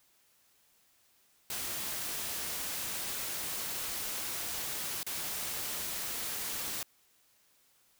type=noise with dropouts; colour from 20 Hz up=white; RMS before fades=-37 dBFS; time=1.5-6.83 s; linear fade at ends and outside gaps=2 ms; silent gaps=5.031-5.065 s; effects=white hiss -68 dBFS RMS until 7.99 s